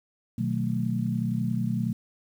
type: chord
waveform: sine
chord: B dominant seventh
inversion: none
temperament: just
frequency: 123.47 / 154.34 / 185.21 / 222.2 Hz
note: B2 / D#3 / F#3 / A3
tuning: 0 / -14 / +2 / +17 cents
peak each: -29 / -34 / -30 / -29 dBFS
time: 0.38-1.93 s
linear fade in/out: 5 ms
effects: 9-bit